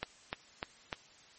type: click train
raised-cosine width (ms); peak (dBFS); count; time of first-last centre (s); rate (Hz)
0.3; -18; 4; 0.03-0.928; 3.34
effects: white hiss -59 dBFS RMS until 1.38 s + MP3 32 kbps